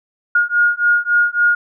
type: beating tone pair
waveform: sine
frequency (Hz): 1428 / 1431.6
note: F6 / F6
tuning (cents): +38 / +42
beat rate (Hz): 3.6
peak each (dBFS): -15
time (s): 0.35-1.55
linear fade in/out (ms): 5
effects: none